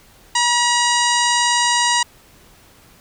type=harmonic tone with a mistuned harmonic; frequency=959 Hz; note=A#5; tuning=49 cents sharp; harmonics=1 / 2 / 3 / 4 / 5 / 6 / 7 / 8 / 9; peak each=-18 / -21 / -23 / -24 / -25 / -26 / -26 / -27 / -28 dBFS; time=0.35-2.03 s; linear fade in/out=5 ms; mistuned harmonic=8; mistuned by=-22 cents; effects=pink hiss -49 dBFS RMS until 3 s